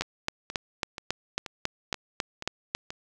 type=two click trains; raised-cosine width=0.2 ms; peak=-9 / -19 dBFS; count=11 / 7; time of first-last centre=0.01-2.75 / 0.02-2.905 s; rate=3.65 / 2.08 Hz; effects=none